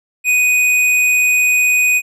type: tone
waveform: square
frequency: 2489 Hz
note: D#7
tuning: in tune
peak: -11 dBFS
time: 0.24-2.02 s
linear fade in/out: 50 ms
effects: low-pass 12000 Hz 12 dB/octave